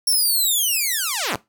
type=linear sweep; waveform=5% pulse; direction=down; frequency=5530 to 76.7 Hz; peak=-10 dBFS; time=0.07-1.36 s; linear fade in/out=5 ms; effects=noise-tail reverb RT60 0.2 s tail -19 dB re dry